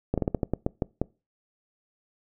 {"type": "slowing click train", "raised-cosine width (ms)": 2, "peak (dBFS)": -11, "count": 10, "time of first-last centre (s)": [0.14, 1.016], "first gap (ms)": 37, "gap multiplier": 1.23, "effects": ["noise-tail reverb RT60 0.3 s tail -24 dB re dry"]}